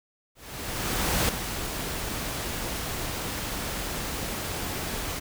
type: noise with ADSR envelope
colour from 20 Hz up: pink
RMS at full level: -24 dBFS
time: 0.35-5.2 s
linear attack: 940 ms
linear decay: 3 ms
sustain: -8 dB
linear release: 16 ms
effects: none

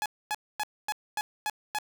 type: tone bursts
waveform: sawtooth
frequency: 845 Hz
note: G#5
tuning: 30 cents sharp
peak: -24 dBFS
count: 7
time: 0.02-1.786 s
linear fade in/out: 0 ms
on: 38 ms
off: 250 ms
effects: none

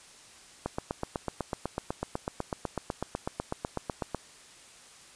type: click train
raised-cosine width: 1 ms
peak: -16 dBFS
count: 29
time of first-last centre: 0.66-4.147 s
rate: 8.03 Hz
effects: white hiss -53 dBFS RMS until 5.15 s + resampled to 22050 Hz

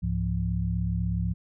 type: tone cluster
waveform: sine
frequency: 67.7 / 104 / 172 Hz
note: C#2 / G#2 / F3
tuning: -40 / +3 / -26 cents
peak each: -29 dBFS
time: 0.02-1.34 s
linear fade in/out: 20 ms
effects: none

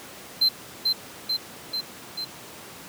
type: tone with echo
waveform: triangle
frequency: 4107 Hz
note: C8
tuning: 33 cents flat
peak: -15 dBFS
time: 0.41-0.49 s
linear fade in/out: 10 ms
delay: 440 ms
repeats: 4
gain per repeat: -3 dB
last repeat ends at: 2.25 s
effects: pink hiss -42 dBFS RMS until 2.88 s + high-pass 150 Hz 12 dB/octave

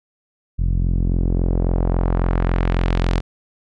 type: tone with low-pass filter sweep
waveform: sawtooth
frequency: 43.65 Hz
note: F1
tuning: in tune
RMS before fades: -18 dBFS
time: 0.58-3.21 s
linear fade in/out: 20 ms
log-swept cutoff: 130 to 5100 Hz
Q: 1
effects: none

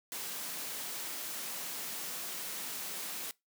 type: high-pass noise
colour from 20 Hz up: white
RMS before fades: -40 dBFS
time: 0.12-3.31 s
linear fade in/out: 0 ms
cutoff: 140 Hz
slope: 48 dB/octave
effects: noise-tail reverb RT60 0.2 s tail -23 dB re dry

